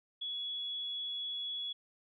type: tone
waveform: sine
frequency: 3376 Hz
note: G#7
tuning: 28 cents sharp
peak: -36 dBFS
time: 0.21-1.73 s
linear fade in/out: 10 ms
effects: none